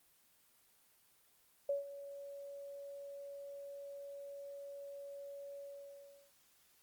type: tone with ADSR envelope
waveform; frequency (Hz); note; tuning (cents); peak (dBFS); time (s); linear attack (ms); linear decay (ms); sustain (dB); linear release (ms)
sine; 563; C#5; +27; -31; 1.69-6.32; 4; 140; -15; 720
effects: white hiss -70 dBFS RMS until 6.82 s + Opus 24 kbps